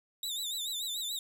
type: tone with vibrato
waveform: sawtooth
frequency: 3729 Hz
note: A#7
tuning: in tune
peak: -31 dBFS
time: 0.23-1.19 s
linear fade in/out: 2 ms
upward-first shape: sine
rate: 6.9 Hz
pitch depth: 110 cents each way
effects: none